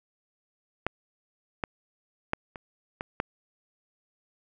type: clicks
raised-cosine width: 0.5 ms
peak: -11 / -13 / -10 / -24 / -17 / -11 dBFS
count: 6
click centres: 0.866 / 1.638 / 2.334 / 2.558 / 3.009 / 3.201 s
effects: none